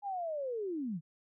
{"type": "linear sweep", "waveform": "sine", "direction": "down", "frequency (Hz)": [830.6, 145.7], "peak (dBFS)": -34, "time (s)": [0.02, 1.01], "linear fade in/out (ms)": 50, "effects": []}